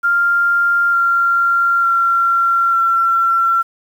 sine tone with pitch steps, 1395 / 1382.2 / 1369.5 / 1356.9 Hz, F6 / F6 / F6 / E6, -2 / -18 / -34 / +50 cents, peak -11 dBFS, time 0.03-3.63 s, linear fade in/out 20 ms, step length 900 ms, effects 7-bit

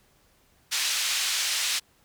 pink band-pass noise, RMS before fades -27 dBFS, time 0.71-1.8 s, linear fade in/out 20 ms, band 2700 to 7600 Hz, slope 12 dB/octave, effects pink hiss -63 dBFS RMS until 2.04 s

